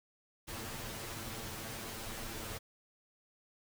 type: noise with comb filter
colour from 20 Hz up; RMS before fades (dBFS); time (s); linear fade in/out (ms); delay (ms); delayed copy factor
pink; -43; 0.47-2.59; 20; 8.9; +0.9
effects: none